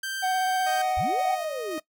sawtooth tone, 1568 Hz, G6, in tune, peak -26 dBFS, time 0.03-0.82 s, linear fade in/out 5 ms
triangle tone with vibrato, 745 Hz, F#5, 12 cents sharp, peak -21 dBFS, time 0.22-1.36 s, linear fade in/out 20 ms, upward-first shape square, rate 16 Hz, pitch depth 11 cents each way
sawtooth tone with tremolo, 622.3 Hz, D#5, in tune, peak -28 dBFS, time 0.66-1.8 s, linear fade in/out 10 ms, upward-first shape square, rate 1.9 Hz, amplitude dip 25%
sine linear two-way sweep, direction up then down, 48.14 to 789 to 296.1 Hz, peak -30 dBFS, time 0.97-1.78 s, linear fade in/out 0 ms, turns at 1.31 s
effects noise-tail reverb RT60 0.1 s tail -19 dB re dry

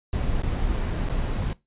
brown noise with dropouts, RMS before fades -25 dBFS, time 0.13-1.53 s, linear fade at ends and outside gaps 0 ms, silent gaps 0.419-0.435 / 0.767-0.771 / 1.086-1.097 s, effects noise-tail reverb RT60 0.2 s tail -19 dB re dry + resampled to 8000 Hz

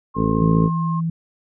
sine tone with vibrato, 1067 Hz, C6, 34 cents sharp, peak -26 dBFS, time 0.14-1.01 s, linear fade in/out 20 ms, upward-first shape triangle, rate 19 Hz, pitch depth 9 cents each way
harmonic tone, 55 Hz, A1, in tune, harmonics 1 / 2 / 3 / 4 / 5 / 6 / 7 / 8 / 9, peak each -28 / -25 / -22 / -22 / -23 / -34 / -31 / -25 / -33 dBFS, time 0.15-0.7 s, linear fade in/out 50 ms
sine tone, 164.81 Hz, E3, in tune, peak -19 dBFS, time 0.41-1.1 s, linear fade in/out 5 ms
effects none

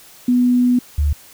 sine tone pair in turn, 246.9 / 73.4 Hz, B3 / D2, 0 / 0 cents, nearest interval octave + major sixth, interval 2100 cents, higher first, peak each -11 / -13 dBFS, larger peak first, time 0.28-0.79 / 0.98-1.13 s, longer first, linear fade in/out 5 ms, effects white hiss -44 dBFS RMS until 1.33 s

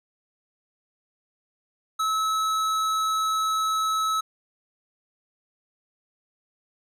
sine tone with hard clipping, 1296 Hz, E6, 30 cents flat, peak -24 dBFS, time 1.99-4.21 s, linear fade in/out 10 ms, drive 14 dB, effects none

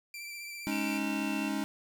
sawtooth tone with vibrato, 2347 Hz, D7, 2 cents flat, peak -37 dBFS, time 0.14-0.98 s, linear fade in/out 2 ms, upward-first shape sine, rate 15 Hz, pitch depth 24 cents each way
square chord, Ab suspended fourth, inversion none, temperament just, 207.7 / 276.9 / 311.5 Hz, Ab3 / Db4 / Eb4, 0 / -2 / +2 cents, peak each -36 dBFS, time 0.67-1.64 s, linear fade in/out 0 ms
sine tone, 2701 Hz, E7, 42 cents sharp, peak -38 dBFS, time 0.71-1.49 s, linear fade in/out 10 ms
effects none

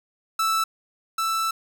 45% pulse tone pair in turn, 1318.5 / 1323.8 Hz, E6 / E6, 0 / +7 cents, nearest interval unison, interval 7 cents, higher second, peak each -20 / -22 dBFS, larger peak first, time 0.39-0.64 / 1.18-1.51 s, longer second, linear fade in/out 5 ms, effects none

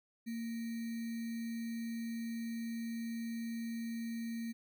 sine tone with sample-and-hold, 229.7 Hz, A#3, 25 cents flat, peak -37 dBFS, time 0.26-4.53 s, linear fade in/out 20 ms, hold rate 2100 Hz, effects none

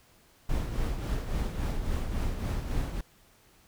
brown noise with tremolo, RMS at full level -28 dBFS, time 0.49-3.01 s, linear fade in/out 5 ms, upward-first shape triangle, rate 3.6 Hz, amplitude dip 55%, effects pink hiss -61 dBFS RMS until 3.67 s

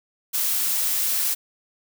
blue noise, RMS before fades -23 dBFS, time 0.33-1.35 s, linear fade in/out 20 ms, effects none

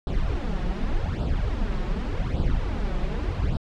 brown noise with flanger, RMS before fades -25 dBFS, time 0.07-3.57 s, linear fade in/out 2 ms, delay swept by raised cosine 0.23 to 5.53 ms, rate 0.86 Hz, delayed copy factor +0.75, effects low-pass 4000 Hz 12 dB/octave

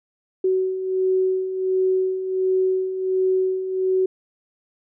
sine beating tone pair, 374 / 375.4 Hz, F#4 / F#4, +19 / +25 cents, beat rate 1.4 Hz, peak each -26 / -19 dBFS, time 0.44-4.06 s, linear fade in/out 5 ms, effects none

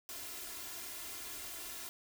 white noise with comb filter, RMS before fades -45 dBFS, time 0.09-1.89 s, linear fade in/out 0 ms, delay 2.9 ms, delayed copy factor +0.75, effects none

